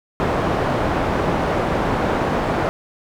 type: low-pass noise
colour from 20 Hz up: white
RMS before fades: -20 dBFS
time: 0.2-2.69 s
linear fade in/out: 0 ms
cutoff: 810 Hz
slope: 12 dB/octave
effects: none